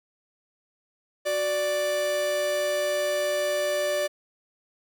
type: tone pair together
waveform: 45% pulse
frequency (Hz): 370 / 587.3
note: F#4 / D5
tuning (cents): 0 / 0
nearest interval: minor sixth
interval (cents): 800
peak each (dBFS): -35 / -24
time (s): 1.25-4.08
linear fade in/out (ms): 20
effects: none